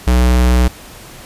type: tone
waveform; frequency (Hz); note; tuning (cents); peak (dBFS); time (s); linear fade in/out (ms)
square; 61.74; B1; 0; -9; 0.07-0.68; 5
effects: pink hiss -36 dBFS RMS until 1.25 s + resampled to 32000 Hz